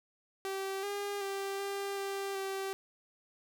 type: tone with pitch steps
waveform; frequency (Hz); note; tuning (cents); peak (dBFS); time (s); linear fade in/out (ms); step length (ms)
sawtooth; 387.5 / 404.8 / 393 / 397.3 / 393.9 / 387.8; G4 / G#4 / G4 / G4 / G4 / G4; -20 / -44 / +4 / +23 / +8 / -19; -31; 0.45-2.73; 0; 380
effects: none